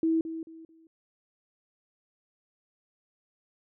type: tone with echo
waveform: sine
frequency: 324.6 Hz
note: E4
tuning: 27 cents flat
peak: -22 dBFS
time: 0.03-0.21 s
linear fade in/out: 2 ms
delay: 220 ms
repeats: 3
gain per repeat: -11 dB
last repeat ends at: 0.87 s
effects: none